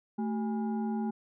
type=tone with frequency modulation; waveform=sine; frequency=220 Hz; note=A3; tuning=in tune; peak=-29 dBFS; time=0.18-1.11 s; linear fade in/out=10 ms; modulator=602 Hz; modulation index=0.61; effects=none